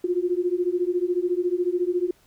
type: beating tone pair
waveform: sine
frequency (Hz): 349.2 / 363.2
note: F4 / F#4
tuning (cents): 0 / -32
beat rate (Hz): 14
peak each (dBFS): -24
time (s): 0.04-2.11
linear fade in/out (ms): 5
effects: pink hiss -60 dBFS RMS until 2.26 s